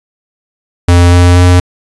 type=tone with pitch steps; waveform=square; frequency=87.5 / 88.41 / 89.34 Hz; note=F2 / F2 / F2; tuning=+4 / +22 / +40 cents; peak=-3 dBFS; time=0.88-1.6 s; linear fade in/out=5 ms; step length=240 ms; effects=resampled to 24000 Hz + 7-bit